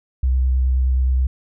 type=tone with vibrato; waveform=sine; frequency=64.3 Hz; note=C2; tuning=30 cents flat; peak=-14 dBFS; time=0.23-1.27 s; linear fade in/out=5 ms; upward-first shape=triangle; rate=9.5 Hz; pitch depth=21 cents each way; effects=none